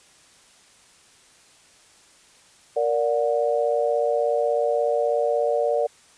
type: chord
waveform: sine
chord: Bb augmented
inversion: none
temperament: just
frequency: 466.2 / 582.7 / 728.4 Hz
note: Bb4 / D5 / F#5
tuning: 0 / -14 / -27 cents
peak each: -23 / -22 / -27 dBFS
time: 2.76-5.87 s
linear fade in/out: 10 ms
effects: white hiss -54 dBFS RMS until 6.17 s + resampled to 22050 Hz